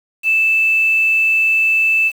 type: tone with quantisation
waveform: sine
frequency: 2637 Hz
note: E7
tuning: in tune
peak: -11 dBFS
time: 0.23-2.12 s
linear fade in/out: 50 ms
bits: 6
effects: none